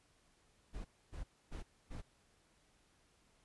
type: noise bursts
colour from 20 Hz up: brown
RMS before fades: -44 dBFS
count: 4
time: 0.73-2.02 s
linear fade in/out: 20 ms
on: 120 ms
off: 270 ms
effects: pink hiss -72 dBFS RMS until 3.44 s + resampled to 24000 Hz